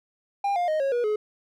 triangle tone with pitch steps, 801 / 705.4 / 621.2 / 547.1 / 481.8 / 424.3 Hz, G5 / F5 / D#5 / C#5 / B4 / G#4, +37 / +17 / -3 / -23 / -43 / +37 cents, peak -20 dBFS, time 0.44-1.16 s, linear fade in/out 5 ms, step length 120 ms, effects none

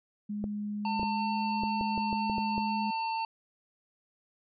sine tone with pitch glide, 207.7 to 210.4 Hz, G#3 to G#3, 0 to +23 cents, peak -32 dBFS, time 0.29-2.91 s, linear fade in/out 10 ms, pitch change +23 cents, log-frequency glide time 1.06-1.31 s
clicks, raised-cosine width 2 ms, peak -23 dBFS, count 10, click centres 0.441 / 0.996 / 1.031 / 1.635 / 1.811 / 1.978 / 2.129 / 2.298 / 2.382 / 2.58 s
harmonic tone, 899 Hz, A5, 37 cents sharp, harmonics 1 / 3 / 5, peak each -30 / -40 / -44 dBFS, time 0.85-3.25 s, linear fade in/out 2 ms
effects none

